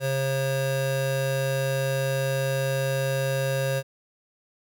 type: tone pair together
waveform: square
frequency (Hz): 135 / 540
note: C#3 / C#5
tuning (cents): -45 / -45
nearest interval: 2 octaves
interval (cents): 2400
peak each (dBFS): -27 / -27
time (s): 0-3.83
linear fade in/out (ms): 50
effects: none